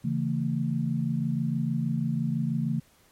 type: chord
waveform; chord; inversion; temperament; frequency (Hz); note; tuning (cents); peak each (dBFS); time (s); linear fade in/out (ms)
sine; A major; first; equal with one note detuned; 138.59 / 164.81 / 225.7; C#3 / E3 / A3; 0 / 0 / +44; -29; 0.04-2.8; 10
effects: pink hiss -61 dBFS RMS until 3.11 s + MP3 64 kbps